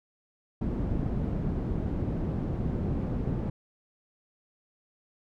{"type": "low-pass noise", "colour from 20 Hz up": "white", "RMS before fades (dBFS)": -30, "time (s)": [0.61, 3.5], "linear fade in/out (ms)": 5, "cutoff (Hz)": 200, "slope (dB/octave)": 12, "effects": []}